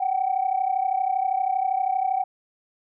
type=tone pair together; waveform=sine; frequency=745 / 777.6 Hz; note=F#5 / G5; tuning=+12 / -14 cents; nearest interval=minor second; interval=74 cents; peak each=-23 dBFS; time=0-2.24 s; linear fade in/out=10 ms; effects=tanh soft clip ceiling -14 dBFS